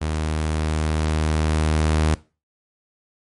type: tone with level ramp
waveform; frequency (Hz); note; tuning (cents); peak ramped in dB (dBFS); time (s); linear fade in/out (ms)
sawtooth; 77.78; D#2; 0; -18 to -12; 0.01-2.15; 10
effects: noise-tail reverb RT60 0.3 s tail -19 dB re dry + MP3 48 kbps